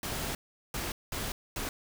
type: noise bursts at uneven times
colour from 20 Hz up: pink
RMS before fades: -35 dBFS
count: 4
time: 0.03-0.35 / 0.74-0.92 / 1.12-1.32 / 1.56-1.69 s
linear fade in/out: 2 ms
effects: none